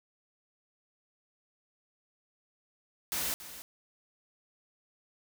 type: noise with echo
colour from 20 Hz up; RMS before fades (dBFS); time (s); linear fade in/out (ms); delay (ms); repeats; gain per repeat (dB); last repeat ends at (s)
white; -33; 3.12-3.34; 0; 280; 1; -13; 3.62
effects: none